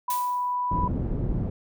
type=tone; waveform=sine; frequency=987.8 Hz; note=B5; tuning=in tune; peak=-24 dBFS; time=0.08-0.88 s; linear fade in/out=5 ms
type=noise with exponential decay; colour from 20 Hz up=blue; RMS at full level=-30 dBFS; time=0.1-0.55 s; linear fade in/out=2 ms; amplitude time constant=97 ms
type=low-pass noise; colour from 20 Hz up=pink; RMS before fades=-27 dBFS; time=0.71-1.5 s; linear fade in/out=5 ms; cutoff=290 Hz; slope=12 dB/octave
effects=none